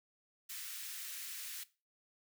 white high-pass noise, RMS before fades -45 dBFS, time 0.49-1.64 s, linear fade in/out 10 ms, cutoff 1500 Hz, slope 24 dB/octave, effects noise-tail reverb RT60 0.3 s tail -18 dB re dry

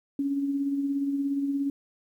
sine tone with tremolo, 279.4 Hz, C#4, 14 cents sharp, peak -23 dBFS, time 0.19-1.7 s, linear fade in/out 2 ms, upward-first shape sine, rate 17 Hz, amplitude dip 40%, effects 10-bit

